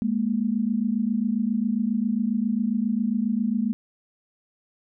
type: tone pair together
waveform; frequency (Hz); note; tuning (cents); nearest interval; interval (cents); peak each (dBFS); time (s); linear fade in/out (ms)
sine; 208.2 / 235.6; G#3 / A#3; +5 / +19; major second; 214; -24; 0.02-3.73; 0
effects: none